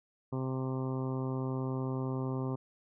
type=harmonic tone; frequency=130.81 Hz; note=C3; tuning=in tune; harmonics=1 / 2 / 3 / 4 / 5 / 6 / 7 / 8 / 9; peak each=-34 / -37 / -40 / -45 / -50 / -51 / -49 / -48 / -52 dBFS; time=0.32-2.56 s; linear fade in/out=10 ms; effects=none